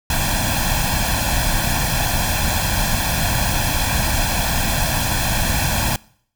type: noise with comb filter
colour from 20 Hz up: pink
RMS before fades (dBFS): -19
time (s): 0.1-5.96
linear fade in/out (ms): 2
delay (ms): 1.2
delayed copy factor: +0.8
effects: noise-tail reverb RT60 0.6 s tail -23 dB re dry